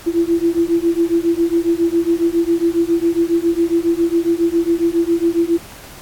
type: beating tone pair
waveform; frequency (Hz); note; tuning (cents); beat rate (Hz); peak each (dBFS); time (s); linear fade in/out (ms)
sine; 333.7 / 341; E4 / F4; +21 / -41; 7.3; -16; 0.06-5.58; 20
effects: pink hiss -38 dBFS RMS until 6.01 s + AAC 64 kbps